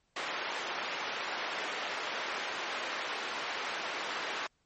white band-pass noise, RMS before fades -37 dBFS, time 0.16-4.47 s, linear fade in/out 5 ms, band 410 to 2300 Hz, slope 12 dB/octave, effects pink hiss -75 dBFS RMS until 4.65 s + MP3 32 kbps

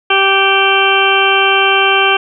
harmonic tone, 390 Hz, G4, 9 cents flat, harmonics 1 / 2 / 3 / 4 / 6 / 7 / 8, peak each -16 / -16 / -16 / -16 / -16 / -16 / -16 dBFS, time 0.1-2.17 s, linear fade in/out 5 ms, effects none

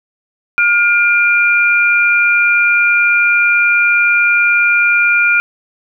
sine tone pair together, 1421.7 / 2391 Hz, F6 / D7, +30 / +30 cents, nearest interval major sixth, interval 900 cents, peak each -11 dBFS, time 0.58-5.4 s, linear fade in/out 0 ms, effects none

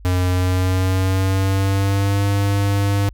square tone with pitch glide, 90.8 to 100.17 Hz, F#2 to G2, -32 to +38 cents, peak -16 dBFS, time 0.05-3.09 s, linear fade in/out 0 ms, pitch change +170 cents, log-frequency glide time 0.32-2.22 s, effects added 50 Hz sine -38 dBFS peak until 3.13 s

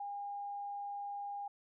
sine tone, 810 Hz, G#5, 43 cents flat, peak -39 dBFS, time 0-1.48 s, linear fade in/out 5 ms, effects none

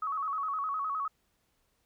sine tone with vibrato, 1192 Hz, D6, 25 cents sharp, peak -30 dBFS, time 0.02-1.08 s, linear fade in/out 5 ms, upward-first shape square, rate 9.7 Hz, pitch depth 110 cents each way, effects pink hiss -74 dBFS RMS until 1.85 s

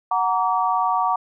sine chord, Gb augmented, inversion none, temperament equal with one note detuned, 740 / 932.3 / 1149.2 Hz, Gb5 / Bb5 / D6, 0 / 0 / -38 cents, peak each -22 dBFS, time 0.11-1.16 s, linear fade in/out 5 ms, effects none

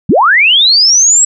sine linear sweep, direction up, 123.47 to 7820 Hz, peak -4 dBFS, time 0.09-1.25 s, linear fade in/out 5 ms, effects none

